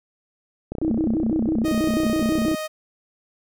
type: click train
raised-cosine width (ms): 2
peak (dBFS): -15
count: 57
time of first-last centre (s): 0.72-2.515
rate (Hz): 31.2
type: tone with vibrato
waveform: sine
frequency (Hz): 267.4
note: C4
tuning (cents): +38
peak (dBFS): -19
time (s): 0.82-2.55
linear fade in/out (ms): 2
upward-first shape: square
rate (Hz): 6.1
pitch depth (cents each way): 300
type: tone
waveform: sawtooth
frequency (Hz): 622.3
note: D#5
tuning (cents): 0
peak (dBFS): -23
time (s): 1.64-2.68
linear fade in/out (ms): 20
effects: none